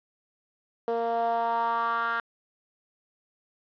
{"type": "tone with band-pass filter sweep", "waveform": "10% pulse", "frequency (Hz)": 231.6, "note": "A#3", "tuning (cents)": -11, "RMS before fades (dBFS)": -27, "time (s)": [0.88, 2.2], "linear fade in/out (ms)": 0, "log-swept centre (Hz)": [510, 1500], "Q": 3.5, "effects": ["resampled to 11025 Hz", "9-bit"]}